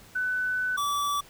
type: tone pair in turn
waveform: sine / square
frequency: 1500 / 1153.7 Hz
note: F#6 / D6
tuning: +23 / -31 cents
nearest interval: perfect fourth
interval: 454 cents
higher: first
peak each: -25 / -26 dBFS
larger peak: first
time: 0.15-0.77 / 0.77-1.21 s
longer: first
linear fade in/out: 10 ms
effects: pink hiss -52 dBFS RMS until 1.29 s